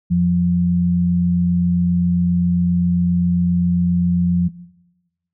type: tone pair together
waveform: sine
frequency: 87.5 / 175 Hz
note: F2 / F3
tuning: +4 / +4 cents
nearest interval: octave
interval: 1200 cents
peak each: -23 / -13 dBFS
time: 0.1-4.49 s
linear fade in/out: 20 ms
effects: noise-tail reverb RT60 1.0 s tail -19 dB re dry